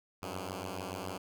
5% pulse beating tone pair, 90.2 / 97.2 Hz, F#2 / G2, -44 / -14 cents, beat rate 7 Hz, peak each -29 / -30 dBFS, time 0.22-1.18 s, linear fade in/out 10 ms, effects none

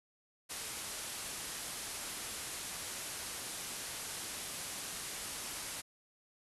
white low-pass noise, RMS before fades -43 dBFS, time 0.49-5.82 s, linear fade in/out 20 ms, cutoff 12000 Hz, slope 96 dB/octave, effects none

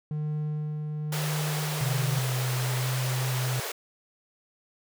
triangle tone with tremolo, 151.5 Hz, D#3, 46 cents flat, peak -25 dBFS, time 0.11-2.19 s, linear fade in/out 2 ms, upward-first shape sine, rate 1 Hz, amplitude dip 30%
pink high-pass noise, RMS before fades -34 dBFS, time 1.12-3.72 s, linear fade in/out 5 ms, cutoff 370 Hz, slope 48 dB/octave
sine tone with vibrato, 127.7 Hz, C3, 42 cents flat, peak -26 dBFS, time 1.81-3.6 s, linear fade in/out 2 ms, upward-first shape square, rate 0.99 Hz, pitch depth 9 cents each way
effects none

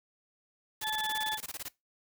harmonic tone, 865 Hz, A5, 30 cents flat, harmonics 1 / 2 / 4, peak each -35 / -35 / -35 dBFS, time 0.81-1.39 s, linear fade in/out 50 ms
white noise bursts, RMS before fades -39 dBFS, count 16, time 0.81-1.685 s, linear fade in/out 5 ms, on 35 ms, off 21 ms
effects noise-tail reverb RT60 0.2 s tail -21 dB re dry

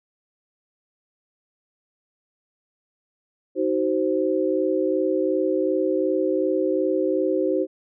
sine chord, C diminished, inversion first, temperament just, 314 / 376.7 / 523.3 Hz, Eb4 / Gb4 / C5, +16 / +31 / 0 cents, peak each -24 / -23 / -24 dBFS, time 3.55-7.67 s, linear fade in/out 50 ms, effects none

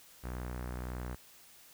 sawtooth tone with low-pass filter, 61.74 Hz, B1, in tune, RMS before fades -40 dBFS, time 0.23-1.16 s, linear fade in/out 20 ms, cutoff 1600 Hz, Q 1.5, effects white hiss -58 dBFS RMS until 1.73 s

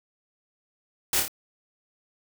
white noise with echo, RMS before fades -24 dBFS, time 1.13-1.2 s, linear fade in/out 2 ms, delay 27 ms, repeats 3, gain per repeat -4 dB, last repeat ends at 1.281 s, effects none

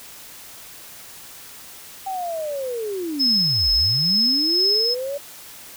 sine linear two-way sweep, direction down then up, 784 to 43.47 to 579 Hz, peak -24 dBFS, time 2.06-5.18 s, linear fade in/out 10 ms, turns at 3.72 s
sine tone with tremolo, 5180 Hz, E8, 31 cents flat, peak -15 dBFS, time 3.19-4.95 s, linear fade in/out 20 ms, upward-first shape sine, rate 2.2 Hz, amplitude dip 30%
effects white hiss -41 dBFS RMS until 5.76 s

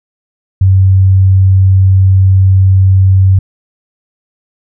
sine tone, 95.2 Hz, F#2, 50 cents sharp, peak -3 dBFS, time 0.61-3.39 s, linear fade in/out 5 ms, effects none

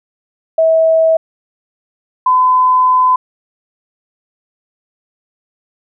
sine tone pair in turn, 647 / 1014.4 Hz, E5 / B5, -32 / +46 cents, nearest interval minor sixth, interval 778 cents, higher second, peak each -7 dBFS, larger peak neither, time 0.58-1.17 / 2.26-3.16 s, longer second, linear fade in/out 5 ms, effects none

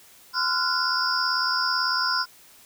sine tone cluster, 1025 / 1376 / 1454 / 4864 / 5340 Hz, C6 / F6 / F#6 / D#8 / E8, -36 / -26 / -31 / -40 / +22 cents, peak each -28 dBFS, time 0.33-2.26 s, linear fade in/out 50 ms, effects white hiss -52 dBFS RMS until 2.65 s

